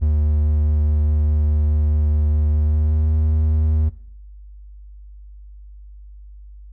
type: tone with pitch glide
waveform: triangle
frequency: 75.4 to 77.61 Hz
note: D2 to D#2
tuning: +46 to -4 cents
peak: -12 dBFS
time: 0.01-3.9 s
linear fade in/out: 20 ms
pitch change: +50 cents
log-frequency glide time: 2.53-3.13 s
effects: noise-tail reverb RT60 0.7 s tail -21 dB re dry + added 50 Hz sine -37 dBFS peak until 6.72 s